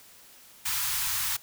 white band-stop noise, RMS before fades -29 dBFS, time 0.65-1.37 s, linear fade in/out 10 ms, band 140 to 850 Hz, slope 48 dB/octave, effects white hiss -53 dBFS RMS until 1.42 s

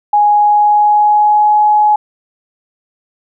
sine tone with pitch glide, 830.6 to 842.7 Hz, G#5 to G#5, 0 to +25 cents, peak -6 dBFS, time 0.13-1.96 s, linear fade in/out 5 ms, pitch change +25 cents, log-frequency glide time 0.29-1.58 s, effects none

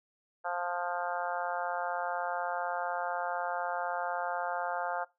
harmonic tone, 175.9 Hz, F3, 13 cents sharp, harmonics 3 / 4 / 5 / 6 / 7 / 8 / 9, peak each -40 / -36 / -37 / -44 / -42 / -40 / -44 dBFS, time 0.44-5.05 s, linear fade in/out 20 ms, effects noise-tail reverb RT60 0.2 s tail -18 dB re dry

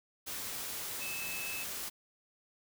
sine tone in noise, 2607 Hz, E7, 20 cents flat, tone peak -40 dBFS, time 1-1.64 s, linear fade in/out 20 ms, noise white, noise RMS -40 dBFS, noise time 0.26-1.9 s, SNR -3 dB, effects none

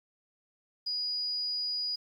sine tone, 4910 Hz, D#8, 24 cents flat, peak -30 dBFS, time 0.86-1.96 s, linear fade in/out 10 ms, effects 10-bit

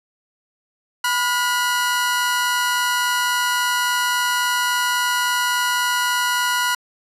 sawtooth tone pair together, 986 / 1437.2 Hz, B5 / F6, -3 / +49 cents, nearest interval perfect fifth, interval 652 cents, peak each -17 dBFS, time 1.04-6.75 s, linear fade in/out 5 ms, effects resampled to 32000 Hz

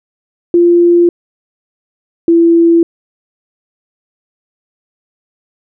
sine tone pair in turn, 346 / 335.8 Hz, F4 / E4, -16 / +32 cents, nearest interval minor second, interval 52 cents, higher first, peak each -4 dBFS, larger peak neither, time 0.54-1.09 / 2.28-2.83 s, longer neither, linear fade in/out 2 ms, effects none

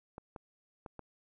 clicks, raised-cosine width 1 ms, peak -30 dBFS, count 4, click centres 0.181 / 0.362 / 0.862 / 0.993 s, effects none

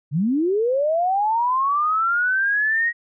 sine linear sweep, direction up, 130 to 1900 Hz, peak -17 dBFS, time 0.11-2.93 s, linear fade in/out 50 ms, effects none

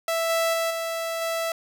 sawtooth tone with level steps, 660 Hz, E5, 2 cents sharp, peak -19 / -17 / -19 / -23 / -21 dBFS, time 0.08-1.52 s, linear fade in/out 2 ms, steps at 0.29 / 0.53 / 0.7 / 1.21 s, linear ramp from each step 10 ms, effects none

